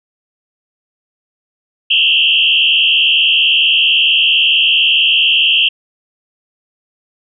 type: tone with frequency modulation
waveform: sine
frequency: 2960 Hz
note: F#7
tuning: in tune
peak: -8 dBFS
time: 1.9-5.69 s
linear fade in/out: 10 ms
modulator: 77.8 Hz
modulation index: 3.8
effects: none